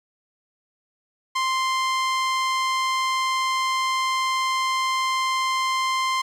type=tone; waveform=sawtooth; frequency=1046.5 Hz; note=C6; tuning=in tune; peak=-17 dBFS; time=1.35-6.22 s; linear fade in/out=10 ms; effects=low-pass 7000 Hz 12 dB/octave + 9-bit